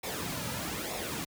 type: noise with flanger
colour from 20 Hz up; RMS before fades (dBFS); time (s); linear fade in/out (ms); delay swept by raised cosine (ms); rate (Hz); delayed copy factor
pink; -36; 0.03-1.25; 10; 0.65 to 2.75; 1.1; -0.6
effects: high-pass 60 Hz 12 dB/octave